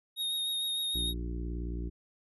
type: tone with vibrato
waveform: square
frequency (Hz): 3729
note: A#7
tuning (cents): 0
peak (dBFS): -31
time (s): 0.16-1.14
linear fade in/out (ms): 50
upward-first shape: sine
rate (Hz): 6.6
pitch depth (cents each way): 18
type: harmonic tone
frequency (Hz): 58.9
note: A#1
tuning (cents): +19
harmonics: 1 / 2 / 3 / 4 / 5 / 6 / 7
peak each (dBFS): -34 / -46 / -43 / -53 / -44 / -46 / -54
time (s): 0.94-1.9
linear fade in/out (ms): 20
effects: none